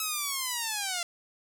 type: linear sweep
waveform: 5% pulse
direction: down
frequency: 1298 to 680 Hz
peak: -18 dBFS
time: 0-1.03 s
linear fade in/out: 2 ms
effects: none